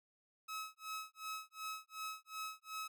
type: tone with tremolo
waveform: sawtooth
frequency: 1285 Hz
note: E6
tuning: 45 cents flat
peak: -37 dBFS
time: 0.48-2.88 s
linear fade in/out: 10 ms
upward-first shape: sine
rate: 2.7 Hz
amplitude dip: 100%
effects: none